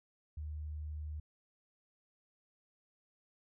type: tone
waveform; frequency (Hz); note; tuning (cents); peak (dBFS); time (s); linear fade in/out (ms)
sine; 76; D#2; -40; -39; 0.37-1.2; 5
effects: none